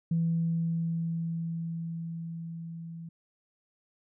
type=tone with level ramp; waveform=sine; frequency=165.9 Hz; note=E3; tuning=11 cents sharp; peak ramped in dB=-23 to -39 dBFS; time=0.11-3.09 s; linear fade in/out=5 ms; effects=tanh soft clip ceiling -19 dBFS